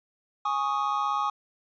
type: chord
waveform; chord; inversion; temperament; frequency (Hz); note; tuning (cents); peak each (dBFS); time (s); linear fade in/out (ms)
triangle; Ab suspended fourth; none; equal; 830.6 / 1108.7 / 1244.5; Ab5 / Db6 / Eb6; 0 / 0 / 0; -28 / -27 / -27; 0.45-1.3; 5
effects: resampled to 16000 Hz